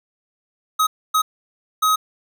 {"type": "tone bursts at uneven times", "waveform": "square", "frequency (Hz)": 1266, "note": "D#6", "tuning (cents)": 30, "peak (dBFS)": -15, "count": 3, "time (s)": [[0.79, 0.87], [1.14, 1.22], [1.82, 1.96]], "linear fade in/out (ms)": 10, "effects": []}